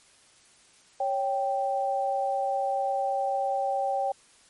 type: tone pair together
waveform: sine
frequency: 553.7 / 783 Hz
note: C#5 / G5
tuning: -2 / -2 cents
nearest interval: tritone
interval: 600 cents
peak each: -29 / -26 dBFS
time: 1-4.12 s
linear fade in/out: 5 ms
effects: white hiss -58 dBFS RMS until 4.49 s + MP3 48 kbps